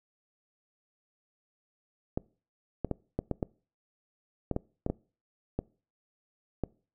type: clicks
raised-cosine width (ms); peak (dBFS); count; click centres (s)
2; -16; 12; 2.175 / 2.847 / 2.913 / 3.19 / 3.313 / 3.428 / 4.513 / 4.564 / 4.864 / 4.9 / 5.59 / 6.637
effects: noise-tail reverb RT60 0.4 s tail -24 dB re dry